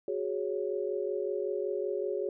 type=chord; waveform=sine; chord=F# suspended second; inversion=none; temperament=equal; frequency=370 / 415.3 / 554.4 Hz; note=F#4 / G#4 / C#5; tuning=0 / 0 / 0 cents; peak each=-34 / -33 / -36 dBFS; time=0.08-2.29 s; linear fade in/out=2 ms; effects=none